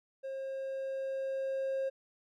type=tone with level ramp; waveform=triangle; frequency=536 Hz; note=C5; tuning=42 cents sharp; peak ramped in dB=-35 to -28 dBFS; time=0.23-1.9 s; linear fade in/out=20 ms; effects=tanh soft clip ceiling -24 dBFS